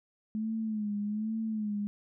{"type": "tone with vibrato", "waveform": "sine", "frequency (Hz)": 213.9, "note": "A3", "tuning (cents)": -49, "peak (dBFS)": -30, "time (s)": [0.35, 1.87], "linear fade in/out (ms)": 0, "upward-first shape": "sine", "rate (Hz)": 1.2, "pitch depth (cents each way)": 72, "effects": []}